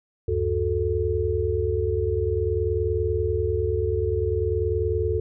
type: tone cluster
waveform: sine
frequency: 74.9 / 95.4 / 369.7 / 439.5 Hz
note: D2 / G2 / F#4 / A4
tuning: +35 / -47 / -1 / -2 cents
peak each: -27 / -27 / -28 / -25 dBFS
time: 0.28-5.2 s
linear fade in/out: 5 ms
effects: none